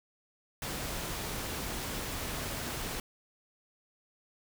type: noise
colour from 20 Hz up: pink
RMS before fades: -37 dBFS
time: 0.62-3 s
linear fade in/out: 2 ms
effects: none